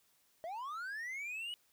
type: linear sweep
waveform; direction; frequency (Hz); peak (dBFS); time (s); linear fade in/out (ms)
triangle; up; 622.3 to 2960; -38; 0.44-1.54; 0
effects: white hiss -72 dBFS RMS until 1.72 s